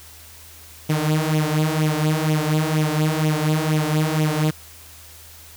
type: tone with flanger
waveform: sawtooth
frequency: 154.7 Hz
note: D#3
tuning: 10 cents flat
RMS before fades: -20 dBFS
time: 0.89-4.51 s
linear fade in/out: 10 ms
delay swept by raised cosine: 0.31 to 6.21 ms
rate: 2.1 Hz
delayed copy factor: +0.7
effects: added 80 Hz sine -47 dBFS peak until 5.56 s + white hiss -44 dBFS RMS until 5.56 s